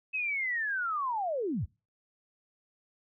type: linear sweep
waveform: sine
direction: down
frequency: 2593 to 55 Hz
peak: -29 dBFS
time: 0.13-1.66 s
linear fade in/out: 20 ms
effects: noise-tail reverb RT60 0.3 s tail -25 dB re dry